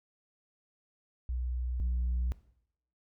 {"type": "tone pair in turn", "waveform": "sine", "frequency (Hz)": [61.74, 61.21], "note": ["B1", "B1"], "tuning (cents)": [0, -15], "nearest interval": "unison", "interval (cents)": 15, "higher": "first", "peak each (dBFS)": [-30, -26], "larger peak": "second", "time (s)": [[1.29, 1.8], [1.8, 2.32]], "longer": "second", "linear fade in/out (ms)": 0, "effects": ["noise-tail reverb RT60 0.7 s tail -19 dB re dry", "tanh soft clip ceiling -26 dBFS"]}